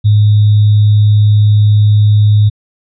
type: tone with sample-and-hold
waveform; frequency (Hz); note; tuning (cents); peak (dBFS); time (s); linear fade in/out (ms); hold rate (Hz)
sine; 104.9; G#2; +18; -4; 0.04-2.5; 20; 3675
effects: resampled to 11025 Hz